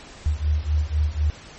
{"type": "beating tone pair", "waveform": "sine", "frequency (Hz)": [73.42, 77.42], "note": ["D2", "D#2"], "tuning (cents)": [0, -8], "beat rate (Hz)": 4, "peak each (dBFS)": -22, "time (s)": [0.26, 1.3], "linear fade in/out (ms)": 0, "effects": ["pink hiss -43 dBFS RMS until 1.58 s", "MP3 32 kbps"]}